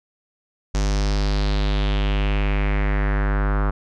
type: tone with low-pass filter sweep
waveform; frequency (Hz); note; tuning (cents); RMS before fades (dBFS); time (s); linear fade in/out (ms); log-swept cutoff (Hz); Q
square; 50.4; G1; +49; -20; 0.74-3.71; 10; 6300 to 1300; 3.2
effects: none

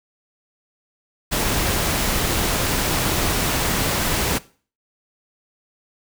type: noise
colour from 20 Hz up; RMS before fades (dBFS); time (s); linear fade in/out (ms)
pink; -21; 1.31-4.39; 20
effects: noise-tail reverb RT60 0.4 s tail -19 dB re dry

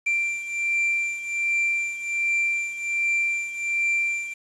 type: beating tone pair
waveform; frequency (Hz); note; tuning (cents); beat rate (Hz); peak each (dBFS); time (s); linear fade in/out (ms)
triangle; 2358 / 2359.3; D7 / D7; +6 / +7; 1.3; -22 / -27; 0.06-4.34; 10
effects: resampled to 24000 Hz + 8-bit

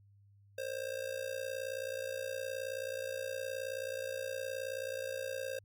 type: tone with amplitude modulation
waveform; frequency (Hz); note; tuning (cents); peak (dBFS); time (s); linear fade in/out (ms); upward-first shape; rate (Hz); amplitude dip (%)
square; 531; C5; +25; -34; 0.58-5.59; 5; sine; 59; 80
effects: added 100 Hz sine -60 dBFS peak until 5.64 s + MP3 96 kbps

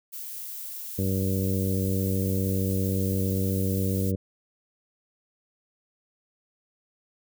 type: noise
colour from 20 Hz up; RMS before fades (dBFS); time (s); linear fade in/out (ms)
violet; -37; 0.12-4.12; 20
type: harmonic tone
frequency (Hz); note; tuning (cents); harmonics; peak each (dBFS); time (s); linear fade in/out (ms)
95.3; G2; -48; 1 / 2 / 3 / 4 / 5 / 6; -26 / -28 / -34 / -36 / -34 / -42; 0.98-4.16; 10
effects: none

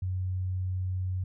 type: tone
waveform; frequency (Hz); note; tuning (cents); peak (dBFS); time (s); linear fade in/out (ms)
sine; 92.5; F#2; 0; -28; 0.02-1.24; 5
effects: none

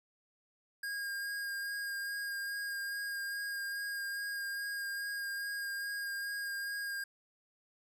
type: tone with vibrato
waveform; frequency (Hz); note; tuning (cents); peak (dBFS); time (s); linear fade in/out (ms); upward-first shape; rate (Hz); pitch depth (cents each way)
square; 1622; G#6; -41; -37; 0.83-7.04; 5; sine; 2.4; 14
effects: none

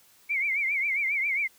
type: tone with vibrato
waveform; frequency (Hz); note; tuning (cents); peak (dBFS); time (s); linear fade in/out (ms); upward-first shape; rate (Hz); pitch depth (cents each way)
sine; 2217; C#7; 0; -24; 0.29-1.48; 20; triangle; 7.4; 140
effects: white hiss -59 dBFS RMS until 1.58 s

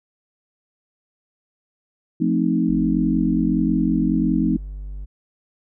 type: chord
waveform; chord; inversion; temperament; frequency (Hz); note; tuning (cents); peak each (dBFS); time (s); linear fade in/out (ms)
sine; F dominant seventh; none; equal; 174.61 / 220 / 261.6 / 311.1; F3 / A3 / C4 / Eb4; 0 / 0 / 0 / 0; -22; 2.2-4.57; 10
type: tone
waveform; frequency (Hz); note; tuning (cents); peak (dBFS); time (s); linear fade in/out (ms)
triangle; 49.13; G1; +5; -27; 2.68-5.06; 20
effects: none

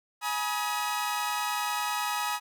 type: tone cluster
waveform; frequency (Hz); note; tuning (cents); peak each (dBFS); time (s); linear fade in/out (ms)
sawtooth; 836 / 966 / 1264; G#5 / B5 / D#6; +11 / -39 / +27; -29; 0.21-2.4; 50
effects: none

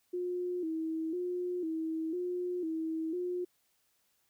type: tone with vibrato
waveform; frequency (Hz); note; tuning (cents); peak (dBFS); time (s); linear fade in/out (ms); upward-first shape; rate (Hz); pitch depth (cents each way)
sine; 339.1; E4; +49; -32; 0.13-3.45; 10; square; 1; 93
effects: white hiss -74 dBFS RMS until 4.29 s

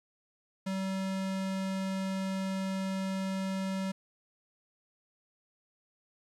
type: tone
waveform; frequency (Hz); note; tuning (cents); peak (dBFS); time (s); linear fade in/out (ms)
square; 191.4; G3; -41; -32; 0.66-3.92; 10
effects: low-pass 9000 Hz 12 dB/octave + 11-bit

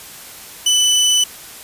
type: tone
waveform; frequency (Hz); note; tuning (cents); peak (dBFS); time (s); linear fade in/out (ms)
25% pulse; 2991; F#7; +18; -8; 0.66-1.24; 5
effects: white hiss -36 dBFS RMS until 1.63 s + resampled to 32000 Hz

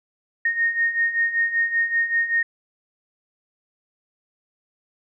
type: beating tone pair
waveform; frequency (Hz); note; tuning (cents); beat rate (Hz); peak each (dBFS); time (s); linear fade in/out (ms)
sine; 1847 / 1852.2; A#6 / A#6; -16 / -12; 5.2; -25 / -20; 0.45-2.43; 5
effects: none

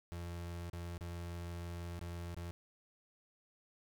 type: tone with dropouts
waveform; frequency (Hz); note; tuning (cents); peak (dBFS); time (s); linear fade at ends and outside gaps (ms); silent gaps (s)
35% pulse; 86.1; F2; -24; -40; 0.12-2.51; 0; 0.698-0.732 / 0.979-1.009 / 1.992-2.013 / 2.345-2.366
effects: none

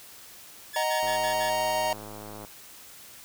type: tone bursts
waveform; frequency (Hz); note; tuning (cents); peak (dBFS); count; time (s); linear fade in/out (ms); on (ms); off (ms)
sawtooth; 1717; A6; -43; -30; 5; 0.73-1.504; 20; 110; 56
type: chord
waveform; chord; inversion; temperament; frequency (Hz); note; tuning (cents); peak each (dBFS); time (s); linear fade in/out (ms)
square; D# minor; none; just; 622.3 / 746.7 / 933.4; D#5 / F#5 / A#5; 0 / +16 / +2; -29 / -33 / -29; 0.76-1.93; 2
type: click train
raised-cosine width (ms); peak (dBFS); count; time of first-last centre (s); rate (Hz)
1; -28; 150; 1.03-2.449; 105
effects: white hiss -48 dBFS RMS until 3.24 s

